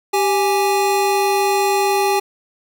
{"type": "tone pair together", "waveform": "square", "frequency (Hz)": [392, 827.7], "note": ["G4", "G#5"], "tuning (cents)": [0, -6], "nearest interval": "octave + minor second", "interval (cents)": 1294, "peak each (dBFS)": -18, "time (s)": [0.13, 2.2], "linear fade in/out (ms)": 10, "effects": []}